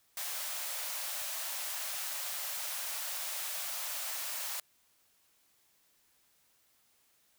white high-pass noise, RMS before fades -38 dBFS, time 0.17-4.6 s, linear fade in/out 2 ms, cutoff 540 Hz, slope 96 dB/octave, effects white hiss -70 dBFS RMS until 7.38 s

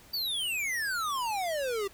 square exponential sweep, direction down, 4696 to 383 Hz, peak -30 dBFS, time 0.13-1.88 s, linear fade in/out 10 ms, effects pink hiss -55 dBFS RMS until 1.93 s

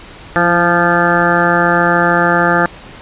harmonic tone with a mistuned harmonic, 173.4 Hz, F3, 12 cents flat, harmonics 1 / 2 / 3 / 4 / 5 / 7 / 8 / 9 / 10, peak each -18 / -18 / -18 / -18 / -18 / -18 / -18 / -18 / -18 dBFS, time 0.36-2.66 s, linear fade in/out 0 ms, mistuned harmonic 2, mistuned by -31 cents, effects pink hiss -35 dBFS RMS until 3.01 s + resampled to 8000 Hz

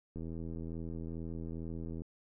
click train, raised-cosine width 3 ms, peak -30 dBFS, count 154, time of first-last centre 0.16-2.019 s, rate 82.3 Hz, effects none

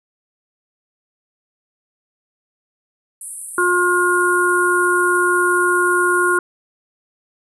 pink band-pass noise, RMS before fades -32 dBFS, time 3.21-6.38 s, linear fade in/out 2 ms, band 8500 to 11000 Hz, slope 96 dB/octave
harmonic tone, 356.6 Hz, F4, 36 cents sharp, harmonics 1 / 3 / 4, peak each -18 / -19 / -16 dBFS, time 3.58-6.39 s, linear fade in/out 2 ms
effects none

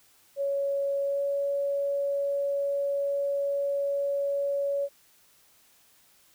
sine tone with pitch glide, 558 to 562.2 Hz, C#5 to C#5, +11 to +24 cents, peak -25 dBFS, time 0.36-4.89 s, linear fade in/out 50 ms, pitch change +13 cents, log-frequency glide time 1.03-1.23 s, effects white hiss -61 dBFS RMS until 6.34 s

